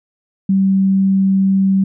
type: tone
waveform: sine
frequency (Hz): 193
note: G3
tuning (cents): -27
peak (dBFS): -10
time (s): 0.49-1.84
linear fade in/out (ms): 5
effects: none